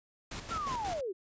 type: noise with tremolo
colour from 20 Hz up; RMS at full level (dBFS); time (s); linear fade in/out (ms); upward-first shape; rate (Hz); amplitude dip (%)
pink; -40; 0.31-1.01; 5; square; 5.6; 55
type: linear sweep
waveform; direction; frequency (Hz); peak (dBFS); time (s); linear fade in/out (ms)
sine; down; 1396.9 to 348; -33; 0.5-1.13; 20
effects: resampled to 16000 Hz